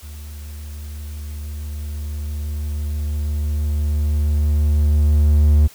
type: tone with level ramp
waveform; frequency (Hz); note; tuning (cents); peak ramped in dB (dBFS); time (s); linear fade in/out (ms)
triangle; 74.5; D2; +25; -30 to -7; 0.02-5.68; 20
effects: white hiss -45 dBFS RMS until 5.74 s